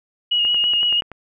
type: tone with vibrato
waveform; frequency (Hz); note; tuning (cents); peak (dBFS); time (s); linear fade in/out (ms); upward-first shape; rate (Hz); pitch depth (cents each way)
sine; 2885; F#7; -44; -15; 0.31-1.01; 10; square; 6; 17
type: click train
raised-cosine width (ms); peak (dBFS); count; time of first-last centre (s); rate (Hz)
0.5; -19; 8; 0.45-1.117; 10.5
effects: none